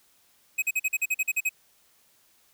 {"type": "tone bursts", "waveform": "square", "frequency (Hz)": 2532, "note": "D#7", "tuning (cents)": 30, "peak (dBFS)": -23, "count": 11, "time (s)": [0.58, 1.493], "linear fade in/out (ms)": 10, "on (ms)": 43, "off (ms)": 44, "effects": ["white hiss -63 dBFS RMS until 2.53 s"]}